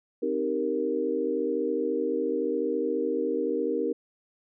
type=chord; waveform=sine; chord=C minor seventh; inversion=none; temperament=equal; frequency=261.6 / 311.1 / 392 / 466.2 Hz; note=C4 / Eb4 / G4 / Bb4; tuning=0 / 0 / 0 / 0 cents; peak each=-33 / -31 / -31 / -28 dBFS; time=0.22-3.93 s; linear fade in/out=10 ms; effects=none